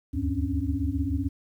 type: tone cluster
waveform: sine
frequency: 72 / 78.9 / 98.3 / 267.2 / 283 Hz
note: D2 / D#2 / G2 / C4 / C#4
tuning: -34 / +25 / +5 / +36 / +36 cents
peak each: -31 dBFS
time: 0.13-1.29 s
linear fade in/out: 20 ms
effects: 10-bit